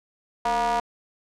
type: ring-modulated tone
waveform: square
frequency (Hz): 123.5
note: B2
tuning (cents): 0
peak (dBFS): -19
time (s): 0.45-0.8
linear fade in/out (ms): 5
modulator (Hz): 828
effects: low-pass 8000 Hz 12 dB/octave